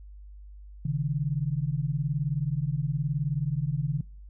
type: beating tone pair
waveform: sine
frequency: 135.6 / 154.6 Hz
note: C#3 / D#3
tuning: -38 / -11 cents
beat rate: 19 Hz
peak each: -28 dBFS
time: 0.85-4.01 s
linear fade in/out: 5 ms
effects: noise-tail reverb RT60 0.4 s tail -24 dB re dry + added 50 Hz sine -43 dBFS peak until 4.29 s